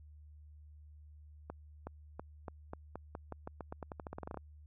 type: accelerating click train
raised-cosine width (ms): 1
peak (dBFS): -28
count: 22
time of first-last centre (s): 1.5-4.373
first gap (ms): 370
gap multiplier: 0.88
effects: added 75 Hz sine -53 dBFS peak until 4.66 s